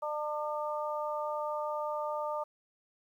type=harmonic tone; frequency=300.4 Hz; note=D4; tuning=39 cents sharp; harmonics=2 / 3 / 4; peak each=-35 / -37 / -38 dBFS; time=0.02-2.44 s; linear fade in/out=10 ms; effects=11-bit